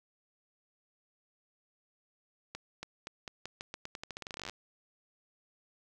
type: accelerating click train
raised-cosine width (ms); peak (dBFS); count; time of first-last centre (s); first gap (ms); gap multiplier
0.2; -23; 25; 2.55-4.496; 280; 0.86
effects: none